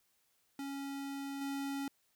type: tone with level steps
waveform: square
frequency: 277.2 Hz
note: C#4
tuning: in tune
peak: -40 / -37 dBFS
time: 0.59-1.88 s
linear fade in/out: 2 ms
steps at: 1.41 s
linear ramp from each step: 5 ms
effects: white hiss -75 dBFS RMS until 2.15 s